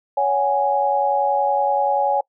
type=chord; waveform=sine; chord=C# suspended fourth; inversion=none; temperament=equal with one note detuned; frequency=560.8 / 740 / 830.6 Hz; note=C#5 / F#5 / G#5; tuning=+20 / 0 / 0 cents; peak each=-21 / -24 / -18 dBFS; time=0.17-2.21 s; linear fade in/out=5 ms; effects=noise-tail reverb RT60 0.1 s tail -25 dB re dry